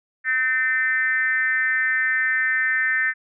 sine tone with frequency modulation, 1800 Hz, A6, 39 cents sharp, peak -18 dBFS, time 0.24-3.14 s, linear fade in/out 50 ms, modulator 258 Hz, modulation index 0.95, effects none

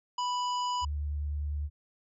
harmonic tone, 987.8 Hz, B5, in tune, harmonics 1 / 3 / 5 / 7, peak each -29 / -39 / -43 / -46 dBFS, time 0.18-0.85 s, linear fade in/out 5 ms
sine tone with vibrato, 73.42 Hz, D2, in tune, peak -30 dBFS, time 0.81-1.7 s, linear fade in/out 50 ms, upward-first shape triangle, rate 9.9 Hz, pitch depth 14 cents each way
effects none

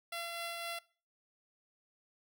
10% pulse tone with tremolo, 681 Hz, F5, 44 cents flat, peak -29 dBFS, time 0.12-0.79 s, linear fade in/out 5 ms, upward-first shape triangle, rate 3.9 Hz, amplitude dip 30%, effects noise-tail reverb RT60 0.4 s tail -22 dB re dry

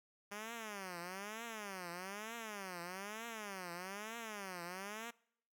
5% pulse tone with vibrato, 200.2 Hz, G3, 37 cents sharp, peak -33 dBFS, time 0.31-5.11 s, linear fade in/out 10 ms, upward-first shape triangle, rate 1.1 Hz, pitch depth 290 cents each way, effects noise-tail reverb RT60 0.7 s tail -24 dB re dry

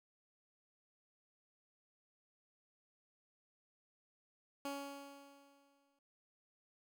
15% pulse tone with exponential decay, 280 Hz, C#4, 18 cents sharp, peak -33 dBFS, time 4.65-5.99 s, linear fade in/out 2 ms, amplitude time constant 290 ms, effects none

